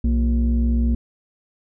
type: tone pair together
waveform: sine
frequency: 61.77 / 233.2 Hz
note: B1 / A#3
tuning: +1 / +1 cents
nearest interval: octave + major seventh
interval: 2300 cents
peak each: -15 / -20 dBFS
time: 0.04-0.95 s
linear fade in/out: 5 ms
effects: tanh soft clip ceiling -12 dBFS